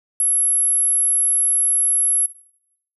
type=tone; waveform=sine; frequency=11175 Hz; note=F9; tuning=in tune; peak=-12 dBFS; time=0.2-2.26 s; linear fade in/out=2 ms; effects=noise-tail reverb RT60 0.7 s tail -19 dB re dry + tanh soft clip ceiling -13 dBFS